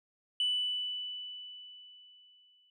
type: tone with exponential decay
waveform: sine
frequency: 2980 Hz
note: F#7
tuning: 12 cents sharp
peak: -25 dBFS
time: 0.4-2.7 s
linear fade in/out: 2 ms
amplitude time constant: 500 ms
effects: tanh soft clip ceiling -24 dBFS